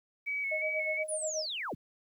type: tone with vibrato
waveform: sine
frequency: 2237 Hz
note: C#7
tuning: 15 cents sharp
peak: -31 dBFS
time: 0.26-1.04 s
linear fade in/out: 20 ms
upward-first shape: square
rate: 2.8 Hz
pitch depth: 30 cents each way
type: tone with tremolo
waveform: sine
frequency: 622.3 Hz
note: D#5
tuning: in tune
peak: -31 dBFS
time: 0.51-1.46 s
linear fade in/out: 10 ms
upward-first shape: sine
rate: 8.3 Hz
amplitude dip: 80%
type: linear sweep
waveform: sine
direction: down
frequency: 10250 to 30.93 Hz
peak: -34 dBFS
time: 1.08-1.75 s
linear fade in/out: 10 ms
effects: 11-bit